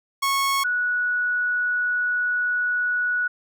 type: tone pair in turn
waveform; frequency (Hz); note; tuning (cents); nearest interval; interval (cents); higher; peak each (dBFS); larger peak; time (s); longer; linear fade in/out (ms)
sawtooth / sine; 1100 / 1468.3; C#6 / F#6; -14 / -14; perfect fourth; 500; second; -16 / -20; first; 0.22-0.64 / 0.64-3.28; second; 10
effects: none